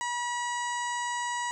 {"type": "harmonic tone", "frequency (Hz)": 966, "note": "B5", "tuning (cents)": -39, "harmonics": [1, 2, 3, 4, 5, 6, 7, 8, 9], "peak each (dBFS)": [-31, -35, -43, -47, -50, -50, -43, -42, -51], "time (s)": [0.01, 1.51], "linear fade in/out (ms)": 0, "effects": []}